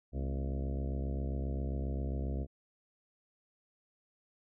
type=harmonic tone with a mistuned harmonic; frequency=67.5 Hz; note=C#2; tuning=45 cents flat; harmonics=1 / 2 / 3 / 4 / 5 / 6 / 7 / 8 / 9 / 10; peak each=-34 / -40 / -44 / -46 / -48 / -50 / -51 / -52 / -53 / -54 dBFS; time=0.12-2.47 s; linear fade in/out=50 ms; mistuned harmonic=3; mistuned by=+100 cents; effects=none